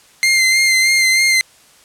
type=tone with vibrato; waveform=sawtooth; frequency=2093 Hz; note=C7; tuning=in tune; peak=-7 dBFS; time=0.23-1.41 s; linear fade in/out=0 ms; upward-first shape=sine; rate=3.2 Hz; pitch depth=26 cents each way; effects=white hiss -48 dBFS RMS until 1.84 s + low-pass 10000 Hz 12 dB/octave